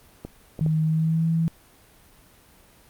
clicks, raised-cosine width 2 ms, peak -20 dBFS, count 3, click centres 0.25 / 0.592 / 0.663 s
sine tone with pitch glide, 157.1 to 163.96 Hz, D#3 to E3, +17 to -9 cents, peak -19 dBFS, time 0.61-1.48 s, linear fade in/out 0 ms, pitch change +74 cents, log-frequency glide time 0.83-1.28 s
effects pink hiss -54 dBFS RMS until 2.89 s + Opus 32 kbps

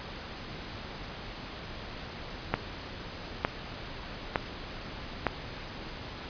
click train, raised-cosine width 0.5 ms, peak -9 dBFS, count 4, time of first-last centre 2.54-5.267 s, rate 1.1 Hz, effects pink hiss -41 dBFS RMS until 6.29 s + resampled to 11025 Hz

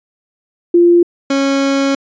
sine / 30% pulse tone pair in turn, 346.2 / 274.8 Hz, F4 / C#4, -15 / -15 cents, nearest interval major third, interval 400 cents, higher first, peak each -5 / -9 dBFS, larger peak first, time 0.74-1.03 / 1.3-1.95 s, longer second, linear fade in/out 5 ms, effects resampled to 16000 Hz

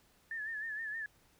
sine tone with vibrato, 1760 Hz, A6, in tune, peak -37 dBFS, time 0.31-1.06 s, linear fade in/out 2 ms, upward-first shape sine, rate 6.4 Hz, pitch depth 71 cents each way, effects pink hiss -68 dBFS RMS until 1.39 s

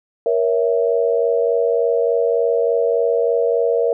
sine chord, A# diminished, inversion none, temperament equal with one note detuned, 471 / 554.4 / 659.3 Hz, A#4 / C#5 / E5, +18 / 0 / 0 cents, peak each -16 / -21 / -21 dBFS, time 0.26-3.93 s, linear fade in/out 2 ms, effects none

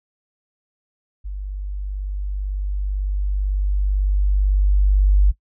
sine tone with level ramp, 49 Hz, G1, in tune, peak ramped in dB -26 to -10 dBFS, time 1.24-5.32 s, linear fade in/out 20 ms, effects noise-tail reverb RT60 0.1 s tail -19 dB re dry

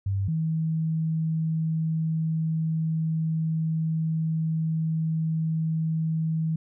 sine tone pair in turn, 98 / 160.25 Hz, G2 / E3, 0 / -49 cents, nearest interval major sixth, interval 851 cents, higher second, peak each -23 dBFS, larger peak neither, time 0.06-0.28 / 0.28-6.56 s, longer second, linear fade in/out 5 ms, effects none

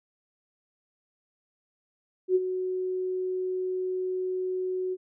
sine tone with ADSR envelope, 370 Hz, F#4, in tune, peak -17 dBFS, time 2.28-4.97 s, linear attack 73 ms, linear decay 35 ms, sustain -10 dB, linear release 43 ms, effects none

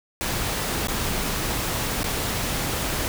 pink noise with dropouts, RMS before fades -26 dBFS, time 0.21-3.08 s, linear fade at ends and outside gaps 0 ms, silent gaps 0.871-0.884 / 2.032-2.042 s, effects none

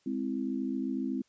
sine chord, Ab augmented, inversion none, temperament equal, 207.7 / 261.6 / 329.6 Hz, Ab3 / C4 / E4, 0 / 0 / 0 cents, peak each -36 / -32 / -37 dBFS, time 0.06-1.22 s, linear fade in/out 5 ms, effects white hiss -70 dBFS RMS until 1.28 s + resampled to 16000 Hz

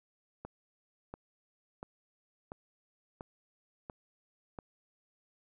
click train, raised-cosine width 1 ms, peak -28 dBFS, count 7, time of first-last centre 0.45-4.588 s, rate 1.45 Hz, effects none

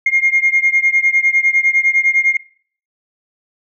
sine beating tone pair, 2126 / 2135.9 Hz, C7 / C7, +27 / +35 cents, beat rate 9.9 Hz, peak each -13 dBFS, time 0.06-2.37 s, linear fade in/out 5 ms, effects noise-tail reverb RT60 0.5 s tail -20 dB re dry + tanh soft clip ceiling -4 dBFS

